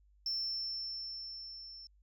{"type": "tone with level ramp", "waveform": "sine", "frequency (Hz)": 5370, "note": "E8", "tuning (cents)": 31, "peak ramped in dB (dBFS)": [-31, -48], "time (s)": [0.26, 1.87], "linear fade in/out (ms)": 2, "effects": ["tanh soft clip ceiling -30 dBFS", "added 50 Hz sine -63 dBFS peak until 2.02 s"]}